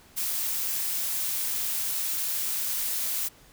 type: noise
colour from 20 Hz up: blue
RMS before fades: -29 dBFS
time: 0.16-3.29 s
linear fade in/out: 20 ms
effects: pink hiss -55 dBFS RMS until 3.52 s